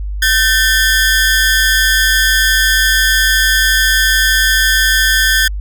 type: ring-modulated tone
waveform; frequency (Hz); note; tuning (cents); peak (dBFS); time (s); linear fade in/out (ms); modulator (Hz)
sawtooth; 1661.2; G#6; 0; -3; 0.22-5.48; 5; 123
effects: added 50 Hz sine -18 dBFS peak until 5.6 s